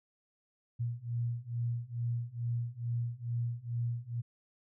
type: beating tone pair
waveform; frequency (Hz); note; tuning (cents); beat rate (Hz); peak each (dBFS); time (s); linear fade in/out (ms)
sine; 117.5 / 119.8; A#2 / A#2; +14 / +48; 2.3; -36 / -35; 0.79-4.22; 20
effects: none